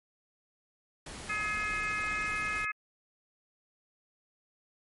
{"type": "noise", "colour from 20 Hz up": "pink", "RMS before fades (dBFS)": -43, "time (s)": [1.06, 2.65], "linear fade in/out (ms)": 5}
{"type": "harmonic tone", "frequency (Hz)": 422.8, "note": "G#4", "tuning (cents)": 31, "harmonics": [3, 4, 5, 6], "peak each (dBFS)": [-36, -36, -36, -36], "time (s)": [1.29, 2.72], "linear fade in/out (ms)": 10}
{"effects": ["MP3 48 kbps"]}